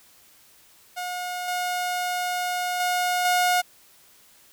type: tone with level steps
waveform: sawtooth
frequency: 720 Hz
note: F#5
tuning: 47 cents flat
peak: -25 / -21 / -18 / -15 dBFS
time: 0.96-3.62 s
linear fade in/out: 20 ms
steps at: 1.48 / 2.8 / 3.25 s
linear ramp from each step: 2 ms
effects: white hiss -55 dBFS RMS until 4.52 s